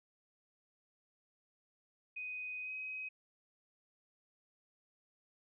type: tone with pitch glide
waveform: sine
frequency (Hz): 2500 to 2528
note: D#7 to D#7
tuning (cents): +8 to +27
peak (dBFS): -40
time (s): 2.16-3.09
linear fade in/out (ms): 10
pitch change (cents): +19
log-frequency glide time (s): 2.62-2.72
effects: none